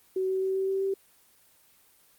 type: tone with pitch steps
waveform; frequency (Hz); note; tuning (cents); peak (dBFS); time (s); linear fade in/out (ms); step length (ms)
sine; 376.6 / 379 / 381.4 / 383.8 / 386.3 / 388.8; F#4 / F#4 / G4 / G4 / G4 / G4; +31 / +42 / -47 / -37 / -25 / -14; -25; 0.16-0.94; 5; 130
effects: white hiss -61 dBFS RMS until 2.18 s + Opus 24 kbps